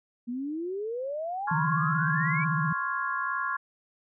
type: exponential sweep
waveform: sine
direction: up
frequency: 233.5 to 2349 Hz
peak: -30 dBFS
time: 0.27-2.45 s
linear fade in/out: 20 ms
type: chord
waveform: sine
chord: Db major seventh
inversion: third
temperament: equal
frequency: 1046.5 / 1108.7 / 1396.9 / 1661.2 Hz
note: C6 / Db6 / F6 / Ab6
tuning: 0 / 0 / 0 / 0 cents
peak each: -33 dBFS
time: 1.47-3.57 s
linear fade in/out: 10 ms
type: tone with vibrato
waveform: sine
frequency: 157.4 Hz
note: D#3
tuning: 20 cents sharp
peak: -26 dBFS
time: 1.51-2.73 s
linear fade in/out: 5 ms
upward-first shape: sine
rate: 16 Hz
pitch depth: 140 cents each way
effects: none